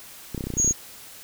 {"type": "clicks", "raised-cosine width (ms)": 3, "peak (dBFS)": -17, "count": 12, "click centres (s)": [0.347, 0.378, 0.408, 0.44, 0.47, 0.503, 0.538, 0.57, 0.6, 0.646, 0.677, 0.709]}
{"type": "tone", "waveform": "sine", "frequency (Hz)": 6645, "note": "G#8", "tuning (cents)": 0, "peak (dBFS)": -18, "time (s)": [0.57, 0.73], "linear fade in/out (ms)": 20}
{"effects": ["white hiss -44 dBFS RMS until 1.23 s"]}